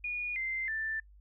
sine tone with pitch steps, 2447 / 2082 / 1770.7 Hz, D#7 / C7 / A6, -29 / -9 / +10 cents, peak -32 dBFS, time 0.04-1 s, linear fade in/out 5 ms, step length 320 ms, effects noise-tail reverb RT60 0.1 s tail -26 dB re dry + added 50 Hz sine -54 dBFS peak until 1.2 s

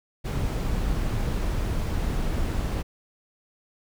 brown noise, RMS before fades -26 dBFS, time 0.24-2.83 s, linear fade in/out 20 ms, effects none

